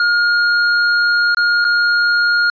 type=tone with dropouts; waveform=square; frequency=1423 Hz; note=F6; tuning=32 cents sharp; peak=-12 dBFS; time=0-2.5 s; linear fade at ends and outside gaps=2 ms; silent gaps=1.347-1.37 / 1.644-1.649 s; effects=resampled to 11025 Hz